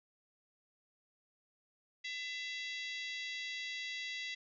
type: harmonic tone with a mistuned harmonic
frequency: 671 Hz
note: E5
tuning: 31 cents sharp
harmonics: 3 / 4 / 5 / 6 / 7 / 8 / 9 / 10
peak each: -42 / -47 / -47 / -48 / -51 / -60 / -59 / -60 dBFS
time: 2.04-4.35 s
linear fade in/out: 10 ms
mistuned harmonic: 6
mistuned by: -65 cents
effects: none